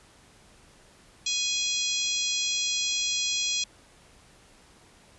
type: harmonic tone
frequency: 830.6 Hz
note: G#5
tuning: in tune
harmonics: 3 / 4 / 5 / 6 / 7 / 8 / 9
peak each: -34 / -30 / -32 / -37 / -32 / -37 / -36 dBFS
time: 1.26-3.64 s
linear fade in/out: 5 ms
effects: pink hiss -56 dBFS RMS until 5.18 s + resampled to 24000 Hz